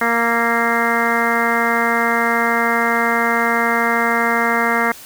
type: harmonic tone with a mistuned harmonic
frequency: 233.1 Hz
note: A#3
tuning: in tune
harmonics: 1 / 2 / 3 / 4 / 5 / 6 / 7 / 8 / 9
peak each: -23 / -23 / -23 / -23 / -23 / -23 / -23 / -23 / -23 dBFS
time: 0.01-4.92 s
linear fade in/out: 5 ms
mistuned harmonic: 6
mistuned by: -29 cents
effects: white hiss -38 dBFS RMS until 5.05 s